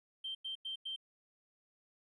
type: tone bursts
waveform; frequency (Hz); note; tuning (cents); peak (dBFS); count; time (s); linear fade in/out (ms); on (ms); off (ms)
triangle; 3138; G7; +1; -35; 4; 0.24-0.962; 10; 110; 94
effects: tanh soft clip ceiling -36 dBFS + resampled to 24000 Hz